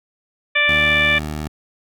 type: harmonic tone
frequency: 587.3 Hz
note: D5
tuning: in tune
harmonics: 1 / 2 / 3 / 4 / 5 / 6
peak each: -26 / -27 / -18 / -16 / -26 / -24 dBFS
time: 0.55-1.19 s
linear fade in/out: 10 ms
type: tone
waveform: 15% pulse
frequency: 76.1 Hz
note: D#2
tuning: 38 cents flat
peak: -18 dBFS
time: 0.68-1.48 s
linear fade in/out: 10 ms
effects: none